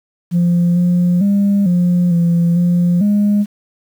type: tone with pitch steps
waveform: sine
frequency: 173.8 / 176.8 / 200.7 / 176.9 / 170.7 / 175.2 / 205.8 Hz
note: F3 / F3 / G3 / F3 / F3 / F3 / G#3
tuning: -8 / +22 / +41 / +23 / -39 / +6 / -16 cents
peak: -8 dBFS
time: 0.31-3.46 s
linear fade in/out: 50 ms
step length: 450 ms
effects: tanh soft clip ceiling -8 dBFS + 7-bit